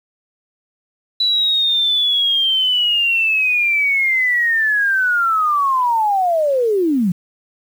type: linear sweep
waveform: sine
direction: down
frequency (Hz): 3968 to 165.4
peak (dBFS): -13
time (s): 1.2-7.12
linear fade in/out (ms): 5
effects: 7-bit